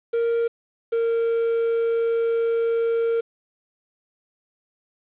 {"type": "tone pair in turn", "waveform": "triangle", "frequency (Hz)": [465, 460.7], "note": ["A#4", "A#4"], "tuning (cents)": [-4, -20], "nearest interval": "unison", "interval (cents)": 16, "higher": "first", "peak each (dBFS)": -17, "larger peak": "neither", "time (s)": [[0.13, 0.48], [0.92, 3.21]], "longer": "second", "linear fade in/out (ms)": 10, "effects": ["resampled to 8000 Hz", "8-bit"]}